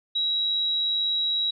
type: tone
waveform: sine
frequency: 3866 Hz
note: B7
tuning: 38 cents flat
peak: -22 dBFS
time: 0.15-1.51 s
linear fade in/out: 10 ms
effects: none